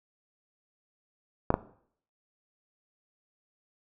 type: clicks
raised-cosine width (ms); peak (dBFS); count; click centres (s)
1; -8; 2; 1.504 / 1.541
effects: noise-tail reverb RT60 0.6 s tail -18 dB re dry